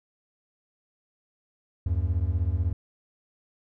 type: beating tone pair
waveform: triangle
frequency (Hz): 77.78 / 93.78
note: D#2 / F#2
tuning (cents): 0 / +24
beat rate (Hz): 16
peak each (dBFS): -24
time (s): 1.86-2.73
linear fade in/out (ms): 5
effects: none